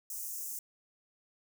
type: high-pass noise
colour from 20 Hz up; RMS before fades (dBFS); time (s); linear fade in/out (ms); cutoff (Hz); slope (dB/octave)
white; -40; 0.1-0.59; 2; 5900; 48
effects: none